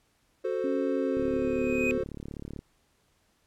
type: chord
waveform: triangle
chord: F# diminished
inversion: none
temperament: equal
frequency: 370 / 440 / 523.3 Hz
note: F#4 / A4 / C5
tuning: 0 / 0 / 0 cents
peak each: -30 dBFS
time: 0.44-2.04 s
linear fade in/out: 10 ms
type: tone with pitch glide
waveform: sine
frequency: 275.4 to 252.5 Hz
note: C#4 to B3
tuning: -11 to +39 cents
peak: -29 dBFS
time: 0.64-1.98 s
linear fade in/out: 2 ms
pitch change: -150 cents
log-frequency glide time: 0.91-1.67 s
type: tone with exponential growth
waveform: triangle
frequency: 2500 Hz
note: D#7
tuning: 8 cents sharp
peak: -24 dBFS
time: 1.12-1.91 s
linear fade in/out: 0 ms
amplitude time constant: 170 ms
type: click train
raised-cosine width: 3 ms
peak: -26 dBFS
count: 52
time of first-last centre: 1.17-2.591 s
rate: 35.9 Hz
effects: pink hiss -69 dBFS RMS until 3.46 s + low-pass 12000 Hz 12 dB/octave